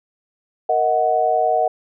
sine chord, D# minor, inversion second, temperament equal with one note detuned, 466.2 / 629.5 / 740 Hz, A#4 / D#5 / F#5, 0 / +20 / 0 cents, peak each -23 / -19 / -17 dBFS, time 0.69-1.68 s, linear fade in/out 5 ms, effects none

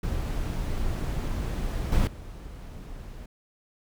brown noise with level steps, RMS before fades -29 / -22 / -40 dBFS, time 0.03-3.26 s, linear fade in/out 5 ms, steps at 1.92 / 2.07 s, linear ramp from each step 2 ms, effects none

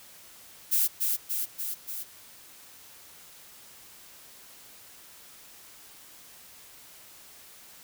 violet noise with echo, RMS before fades -24 dBFS, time 0.71-0.88 s, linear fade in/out 20 ms, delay 290 ms, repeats 4, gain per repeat -3 dB, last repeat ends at 2.04 s, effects white hiss -51 dBFS RMS until 7.83 s

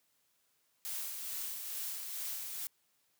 blue noise with tremolo, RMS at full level -39 dBFS, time 0.85-2.67 s, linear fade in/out 0 ms, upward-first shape sine, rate 2.3 Hz, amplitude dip 35%, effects white hiss -75 dBFS RMS until 3.19 s + high-pass 80 Hz 12 dB/octave

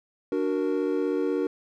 triangle chord, D augmented, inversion none, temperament equal, 293.7 / 370 / 466.2 Hz, D4 / F#4 / A#4, 0 / 0 / 0 cents, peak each -26 dBFS, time 0.32-1.47 s, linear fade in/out 2 ms, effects none

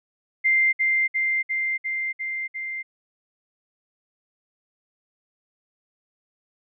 sine tone with echo, 2093 Hz, C7, in tune, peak -16 dBFS, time 0.44-0.73 s, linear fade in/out 20 ms, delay 350 ms, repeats 6, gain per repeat -2 dB, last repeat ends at 2.83 s, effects none

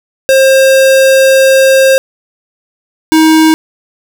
square tone pair in turn, 533 / 316.9 Hz, C5 / D#4, +32 / +32 cents, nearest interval major sixth, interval 900 cents, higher first, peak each -4 dBFS, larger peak neither, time 0.29-1.98 / 3.12-3.54 s, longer first, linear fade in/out 0 ms, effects none

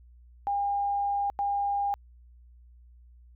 sine tone bursts at uneven times, 806 Hz, G5, 48 cents sharp, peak -25 dBFS, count 2, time 0.47-1.3 / 1.39-1.94 s, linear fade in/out 0 ms, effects added 60 Hz sine -51 dBFS peak until 3.35 s

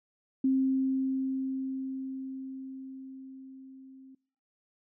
sine tone with level ramp, 264.9 Hz, C4, 22 cents sharp, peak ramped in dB -22 to -49 dBFS, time 0.44-4.15 s, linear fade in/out 5 ms, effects noise-tail reverb RT60 0.6 s tail -26 dB re dry

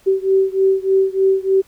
sine beating tone pair, 383.2 / 386.5 Hz, G4 / G4, -39 / -24 cents, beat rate 3.3 Hz, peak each -15 / -16 dBFS, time 0.06-1.62 s, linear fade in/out 20 ms, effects pink hiss -53 dBFS RMS until 1.67 s

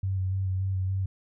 sine tone with vibrato, 94.8 Hz, F#2, 43 cents sharp, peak -25 dBFS, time 0.03-1.06 s, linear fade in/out 5 ms, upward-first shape square, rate 3.5 Hz, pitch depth 20 cents each way, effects none

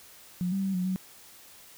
sine tone with pitch steps, 179 / 194.4 / 192.9 / 181.8 / 186.8 Hz, F3 / G3 / G3 / F#3 / F#3, +43 / -14 / -28 / -30 / +17 cents, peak -26 dBFS, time 0.41-0.96 s, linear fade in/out 0 ms, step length 110 ms, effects white hiss -52 dBFS RMS until 1.77 s

